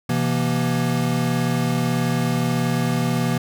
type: tone cluster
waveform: square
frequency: 128.2 / 166.6 / 238.3 Hz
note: C3 / E3 / A#3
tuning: -35 / +19 / +38 cents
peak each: -24 dBFS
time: 0.09-3.38 s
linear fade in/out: 5 ms
effects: none